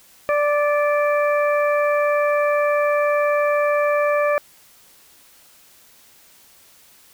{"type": "harmonic tone with a mistuned harmonic", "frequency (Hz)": 587, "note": "D5", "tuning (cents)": -1, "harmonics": [1, 2, 3, 4], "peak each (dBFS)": [-17, -23, -27, -29], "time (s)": [0.29, 4.38], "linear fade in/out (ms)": 0, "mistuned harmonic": 3, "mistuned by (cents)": -16, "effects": ["white hiss -51 dBFS RMS until 7.13 s"]}